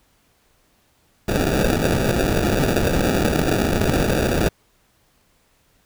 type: noise with sample-and-hold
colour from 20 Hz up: blue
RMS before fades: -19 dBFS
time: 1.28-4.49 s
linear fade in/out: 5 ms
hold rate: 1050 Hz
effects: pink hiss -61 dBFS RMS until 5.85 s